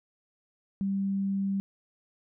sine tone, 196 Hz, G3, in tune, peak -26 dBFS, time 0.81-1.6 s, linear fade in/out 0 ms, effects none

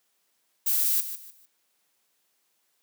violet noise with echo, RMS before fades -24 dBFS, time 0.66-1.01 s, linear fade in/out 10 ms, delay 150 ms, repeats 3, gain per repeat -11 dB, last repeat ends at 1.46 s, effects white hiss -72 dBFS RMS until 2.82 s + high-pass 200 Hz 12 dB/octave

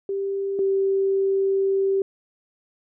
sine tone pair in turn, 393.5 / 389.2 Hz, G4 / G4, +7 / -12 cents, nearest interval unison, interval 19 cents, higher first, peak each -23 / -18 dBFS, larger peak second, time 0.09-0.59 / 0.59-2.02 s, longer second, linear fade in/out 2 ms, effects none

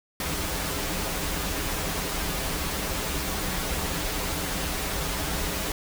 pink noise with comb filter, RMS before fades -29 dBFS, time 0.2-5.72 s, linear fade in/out 2 ms, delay 8.5 ms, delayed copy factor -0.65, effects none

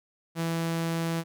sawtooth tone, 165.6 Hz, E3, 8 cents sharp, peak -23 dBFS, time 0.35-1.24 s, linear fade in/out 50 ms, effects none

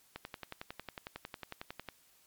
click train, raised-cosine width 0.3 ms, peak -25 dBFS, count 20, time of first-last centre 0.16-1.887 s, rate 11 Hz, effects white hiss -66 dBFS RMS until 2.26 s + MP3 96 kbps

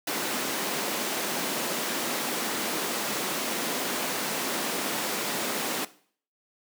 pink high-pass noise, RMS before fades -30 dBFS, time 0.07-5.85 s, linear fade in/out 5 ms, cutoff 210 Hz, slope 24 dB/octave, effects noise-tail reverb RT60 0.5 s tail -17 dB re dry

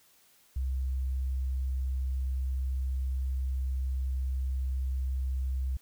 sine tone, 65.3 Hz, C2, 3 cents flat, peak -28 dBFS, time 0.56-5.77 s, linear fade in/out 5 ms, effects white hiss -63 dBFS RMS until 5.81 s

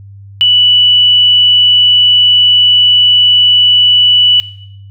sine tone, 2960 Hz, F#7, in tune, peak -4 dBFS, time 0.41-4.4 s, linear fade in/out 0 ms, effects noise-tail reverb RT60 0.8 s tail -18 dB re dry + added 99 Hz sine -30 dBFS peak until 4.9 s

